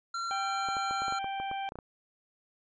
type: tone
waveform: square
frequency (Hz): 1367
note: F6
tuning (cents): -37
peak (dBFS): -33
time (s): 0.14-1.19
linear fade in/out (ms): 5
type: harmonic tone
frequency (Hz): 784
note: G5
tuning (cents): 0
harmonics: 1 / 2 / 3 / 4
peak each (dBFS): -33 / -45 / -44 / -46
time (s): 0.31-1.69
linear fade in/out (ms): 0
type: clicks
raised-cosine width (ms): 1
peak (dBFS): -27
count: 12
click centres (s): 0.687 / 0.768 / 0.91 / 1.02 / 1.082 / 1.124 / 1.244 / 1.4 / 1.514 / 1.721 / 1.756 / 1.788
effects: resampled to 16000 Hz